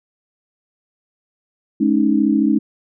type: chord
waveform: sine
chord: Ab suspended fourth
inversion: none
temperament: equal with one note detuned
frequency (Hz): 212.9 / 277.2 / 311.1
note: Ab3 / Db4 / Eb4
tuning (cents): +43 / 0 / 0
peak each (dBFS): -17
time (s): 1.8-2.59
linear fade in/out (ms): 10
effects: none